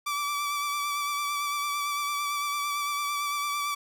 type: tone with vibrato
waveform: sawtooth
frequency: 1160 Hz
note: D6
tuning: 22 cents flat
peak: -24 dBFS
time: 0.06-3.75 s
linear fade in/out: 10 ms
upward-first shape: sine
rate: 8.9 Hz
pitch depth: 24 cents each way
effects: none